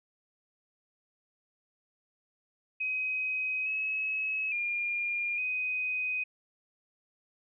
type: tone with pitch steps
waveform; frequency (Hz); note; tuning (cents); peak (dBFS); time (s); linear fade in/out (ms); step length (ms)
sine; 2525 / 2570 / 2410 / 2505; D#7 / E7 / D7 / D#7; +25 / -45 / +44 / +11; -29; 2.8-6.24; 10; 860
effects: none